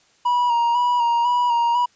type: tone with vibrato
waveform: triangle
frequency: 957 Hz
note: A#5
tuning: 45 cents sharp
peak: -14 dBFS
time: 0.25-1.86 s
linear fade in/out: 10 ms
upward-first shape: square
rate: 2 Hz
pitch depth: 31 cents each way
effects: white hiss -58 dBFS RMS until 1.95 s + resampled to 16000 Hz